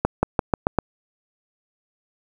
accelerating click train, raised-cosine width 1 ms, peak -3 dBFS, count 6, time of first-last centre 0.05-0.787 s, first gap 180 ms, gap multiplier 0.9, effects 7-bit

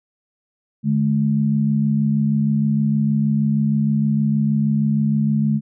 sine tone pair together, 147.1 / 213.5 Hz, D3 / G#3, +3 / +48 cents, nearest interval tritone, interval 645 cents, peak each -19 / -17 dBFS, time 0.83-5.61 s, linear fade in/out 50 ms, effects none

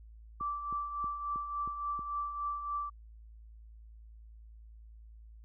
sine tone with tremolo, 1166 Hz, D6, 13 cents flat, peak -31 dBFS, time 0.4-2.9 s, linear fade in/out 10 ms, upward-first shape triangle, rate 3.5 Hz, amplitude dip 60%
click train, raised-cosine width 3 ms, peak -35 dBFS, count 6, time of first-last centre 0.41-1.992 s, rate 3.16 Hz
effects added 55 Hz sine -50 dBFS peak until 5.44 s

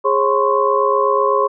sine tone cluster, 413.7 / 541 / 1029 / 1097 Hz, G#4 / C#5 / C6 / C#6, -7 / -42 / -29 / -18 cents, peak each -18 dBFS, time 0.04-1.48 s, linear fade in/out 20 ms, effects none

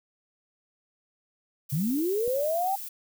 violet noise, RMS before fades -38 dBFS, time 1.69-2.89 s, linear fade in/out 10 ms
sine linear sweep, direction up, 129.9 to 800 Hz, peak -24 dBFS, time 1.72-2.76 s, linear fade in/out 10 ms
click, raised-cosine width 2 ms, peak -29 dBFS, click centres 2.278 s
effects none

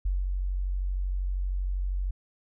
sine tone with ADSR envelope, 46.38 Hz, F#1, 5 cents sharp, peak -23 dBFS, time 0.05-2.11 s, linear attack 8 ms, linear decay 190 ms, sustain -3 dB, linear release 7 ms, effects none

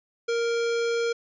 square tone, 466.2 Hz, A#4, in tune, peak -24 dBFS, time 0.28-1.13 s, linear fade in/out 10 ms, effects resampled to 16000 Hz

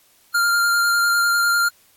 square tone with vibrato, 1396.9 Hz, F6, in tune, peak -16 dBFS, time 0.34-1.69 s, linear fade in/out 10 ms, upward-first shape square, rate 10 Hz, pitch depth 11 cents each way, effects white hiss -56 dBFS RMS until 1.96 s + AAC 64 kbps

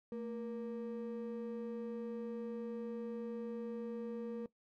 triangle ring-modulated tone, 349.2 Hz, F4, in tune, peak -34 dBFS, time 0.12-4.46 s, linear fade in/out 2 ms, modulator 125 Hz, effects noise-tail reverb RT60 0.1 s tail -19 dB re dry + tanh soft clip ceiling -30 dBFS

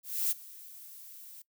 violet noise with ADSR envelope, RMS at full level -28 dBFS, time 0.03-1.42 s, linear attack 280 ms, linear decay 23 ms, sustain -21 dB, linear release 5 ms, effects noise-tail reverb RT60 0.1 s tail -20 dB re dry

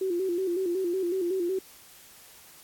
sine tone with vibrato, 363 Hz, F#4, 33 cents flat, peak -25 dBFS, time 0.01-1.59 s, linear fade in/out 5 ms, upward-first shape square, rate 5.4 Hz, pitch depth 79 cents each way, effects white hiss -52 dBFS RMS until 2.63 s + AAC 64 kbps

